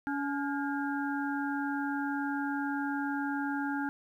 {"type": "harmonic tone with a mistuned harmonic", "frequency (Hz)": 282.6, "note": "C#4", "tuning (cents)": 34, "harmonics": [1, 3, 5, 6], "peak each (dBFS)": [-32, -37, -39, -40], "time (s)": [0.07, 3.89], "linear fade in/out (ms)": 0, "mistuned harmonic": 6, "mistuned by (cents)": -79, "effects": ["11-bit"]}